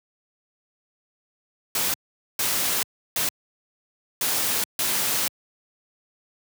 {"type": "noise bursts at uneven times", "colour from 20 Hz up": "white", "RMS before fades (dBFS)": -24, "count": 5, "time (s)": [[1.75, 1.94], [2.39, 2.83], [3.16, 3.29], [4.21, 4.64], [4.79, 5.28]], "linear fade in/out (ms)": 2, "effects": ["high-pass 100 Hz 12 dB/octave"]}